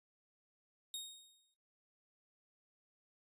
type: tone with exponential decay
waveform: sawtooth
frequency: 3729 Hz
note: A#7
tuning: in tune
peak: -36 dBFS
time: 0.94-1.54 s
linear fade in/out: 1 ms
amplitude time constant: 130 ms
effects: noise-tail reverb RT60 0.3 s tail -17 dB re dry + resampled to 32000 Hz